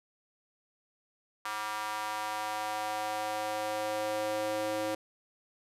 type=tone with high-pass filter sweep; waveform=square; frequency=106.9 Hz; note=A2; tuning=49 cents flat; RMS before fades=-34 dBFS; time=1.45-4.95 s; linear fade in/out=5 ms; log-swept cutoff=1100 to 440 Hz; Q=2.7; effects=resampled to 32000 Hz

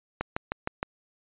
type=click train; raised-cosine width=0.5 ms; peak=-13 dBFS; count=5; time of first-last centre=0.21-0.829 s; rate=6.46 Hz; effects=resampled to 8000 Hz

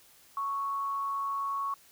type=tone with amplitude modulation; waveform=sine; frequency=1108.7 Hz; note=C#6; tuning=in tune; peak=-28 dBFS; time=0.37-1.74 s; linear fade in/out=2 ms; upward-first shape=sine; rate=209 Hz; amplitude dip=35%; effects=white hiss -59 dBFS RMS until 1.91 s

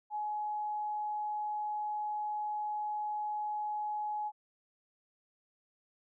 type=tone; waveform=sine; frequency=843 Hz; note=G#5; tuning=26 cents sharp; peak=-33 dBFS; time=0.1-4.32 s; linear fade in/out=50 ms; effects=none

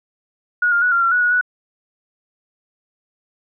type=tone with pitch steps; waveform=sine; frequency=1450 / 1402 / 1469 / 1386 / 1366 / 1468 / 1455 / 1475 Hz; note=F#6 / F6 / F#6 / F6 / F6 / F#6 / F#6 / F#6; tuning=-35 / +6 / -13 / -14 / -39 / -14 / -29 / -6 cents; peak=-13 dBFS; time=0.62-1.412 s; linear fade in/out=5 ms; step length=99 ms; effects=none

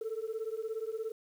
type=beating tone pair; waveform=sine; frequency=435.2 / 452.2 Hz; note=A4 / A4; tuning=-19 / +47 cents; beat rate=17 Hz; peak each=-36 / -36 dBFS; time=0.01-1.12 s; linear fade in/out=5 ms; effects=tanh soft clip ceiling -30 dBFS + 10-bit

